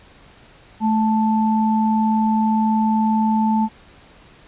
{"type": "tone pair together", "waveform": "sine", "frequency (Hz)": [218.2, 879.1], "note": ["A3", "A5"], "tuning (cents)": [-14, -2], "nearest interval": "2 octaves", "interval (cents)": 2412, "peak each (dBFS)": [-16, -20], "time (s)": [0.8, 3.69], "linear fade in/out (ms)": 50, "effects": ["pink hiss -48 dBFS RMS until 4.47 s", "resampled to 8000 Hz"]}